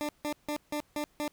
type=tone bursts; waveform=20% pulse; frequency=297.1 Hz; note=D4; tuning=20 cents sharp; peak=-26 dBFS; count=6; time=0.01-1.278 s; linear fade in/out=0 ms; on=78 ms; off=160 ms; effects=pink hiss -67 dBFS RMS until 1.32 s